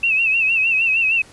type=tone with vibrato; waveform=sine; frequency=2641 Hz; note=E7; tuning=3 cents sharp; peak=-14 dBFS; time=0.03-1.22 s; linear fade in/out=5 ms; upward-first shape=sine; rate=6.5 Hz; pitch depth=78 cents each way; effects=pink hiss -46 dBFS RMS until 1.32 s + resampled to 24000 Hz